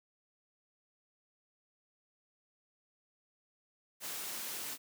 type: noise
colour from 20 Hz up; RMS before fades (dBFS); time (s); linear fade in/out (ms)
white; -41; 4-4.78; 50
effects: high-pass 150 Hz 12 dB/octave